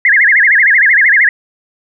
sine tone with vibrato, 1864 Hz, A#6, 1 cent flat, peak -5 dBFS, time 0.05-1.29 s, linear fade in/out 2 ms, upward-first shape sine, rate 13 Hz, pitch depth 250 cents each way, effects none

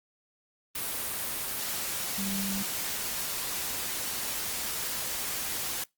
sine tone in noise, 196 Hz, G3, in tune, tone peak -32 dBFS, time 2.18-2.63 s, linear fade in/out 5 ms, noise white, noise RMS -33 dBFS, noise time 0.75-5.84 s, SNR -2 dB, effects noise-tail reverb RT60 0.2 s tail -25 dB re dry + Opus 32 kbps

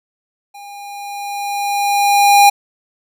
square tone with level ramp, 810 Hz, G#5, 43 cents flat, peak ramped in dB -34 to -5 dBFS, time 0.54-2.5 s, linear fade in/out 10 ms, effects none

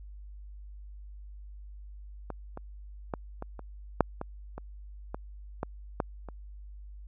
clicks, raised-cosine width 1 ms, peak -22 / -25 / -17 / -23 / -28 / -6 / -20 / -25 / -21 / -17 / -13 / -28 dBFS, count 12, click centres 2.303 / 2.574 / 3.138 / 3.424 / 3.593 / 4.007 / 4.214 / 4.58 / 5.145 / 5.631 / 6.002 / 6.287 s, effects added 50 Hz sine -43 dBFS peak until 7.07 s

